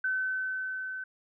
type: tone with level ramp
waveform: sine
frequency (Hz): 1523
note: F#6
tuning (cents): +50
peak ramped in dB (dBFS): -26 to -35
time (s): 0.04-1.04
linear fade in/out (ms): 5
effects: none